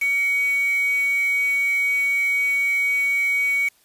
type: tone with quantisation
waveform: sine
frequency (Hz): 2249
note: C#7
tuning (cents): +24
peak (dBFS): -18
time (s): 0.01-3.69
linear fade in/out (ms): 10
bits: 5
effects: white hiss -59 dBFS RMS until 3.84 s + resampled to 32000 Hz